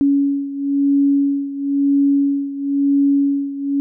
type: beating tone pair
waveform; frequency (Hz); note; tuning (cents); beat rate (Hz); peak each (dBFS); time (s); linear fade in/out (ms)
sine; 280 / 280.99; C#4 / C#4; +18 / +24; 0.99; -15 / -19; 0.01-3.8; 0
effects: none